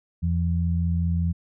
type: tone pair together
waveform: sine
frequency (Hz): 85.1 / 170.2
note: F2 / F3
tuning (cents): -44 / -44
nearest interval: octave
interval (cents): 1200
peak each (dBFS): -22 / -25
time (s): 0.22-1.33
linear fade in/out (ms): 20
effects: none